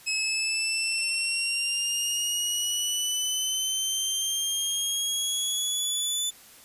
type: exponential sweep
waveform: 20% pulse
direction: up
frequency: 2569 to 3504 Hz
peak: -20 dBFS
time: 0.06-6.31 s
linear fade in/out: 20 ms
effects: white hiss -51 dBFS RMS until 6.64 s + resampled to 32000 Hz